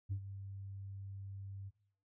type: tone with ADSR envelope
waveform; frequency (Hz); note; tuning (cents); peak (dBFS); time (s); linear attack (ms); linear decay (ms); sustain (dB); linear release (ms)
sine; 98; G2; 0; -32; 0.09-1.71; 29; 74; -12; 33
effects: noise-tail reverb RT60 0.5 s tail -17 dB re dry + tanh soft clip ceiling -33 dBFS